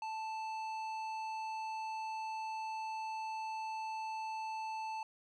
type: tone with tanh clipping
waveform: triangle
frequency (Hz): 880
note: A5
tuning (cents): 0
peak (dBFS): -40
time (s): 0.02-5.03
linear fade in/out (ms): 2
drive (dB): 16
effects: none